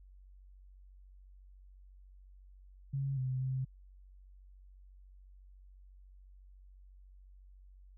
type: tone with pitch steps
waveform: sine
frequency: 137 / 129.4 / 131 Hz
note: C#3 / C3 / C3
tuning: -20 / -19 / +2 cents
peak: -32 dBFS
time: 2.93-3.65 s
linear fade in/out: 10 ms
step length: 240 ms
effects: added 47 Hz sine -54 dBFS peak until 7.97 s